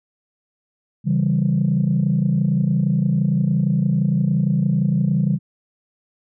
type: chord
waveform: sine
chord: C# diminished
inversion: none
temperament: equal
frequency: 138.59 / 164.81 / 196 Hz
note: C#3 / E3 / G3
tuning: 0 / 0 / 0 cents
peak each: -19 dBFS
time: 1.04-5.39 s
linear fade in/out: 50 ms
effects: tanh soft clip ceiling -9 dBFS